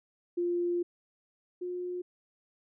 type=tone pair in turn; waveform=sine; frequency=349.2 / 358.2 Hz; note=F4 / F4; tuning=0 / +44 cents; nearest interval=unison; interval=44 cents; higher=second; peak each=-27 / -33 dBFS; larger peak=first; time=0.37-0.83 / 1.61-2.02 s; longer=first; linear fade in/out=10 ms; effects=none